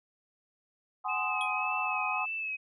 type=chord; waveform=sine; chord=Ab dominant seventh; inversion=third; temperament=just; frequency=747.5 / 830.6 / 1038.3 / 1245.9 Hz; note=Gb5 / Ab5 / C6 / Eb6; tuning=+17 / 0 / -14 / +2 cents; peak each=-36 dBFS; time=1.04-2.26 s; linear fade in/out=20 ms
type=tone with vibrato; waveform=sine; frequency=2585 Hz; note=E7; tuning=34 cents flat; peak=-32 dBFS; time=1.08-2.57 s; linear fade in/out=20 ms; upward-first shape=sine; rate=1.8 Hz; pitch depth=45 cents each way
type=tone with exponential decay; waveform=square; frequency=3322 Hz; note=G#7; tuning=in tune; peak=-33 dBFS; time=1.41-1.52 s; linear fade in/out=1 ms; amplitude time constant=22 ms
effects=resampled to 24000 Hz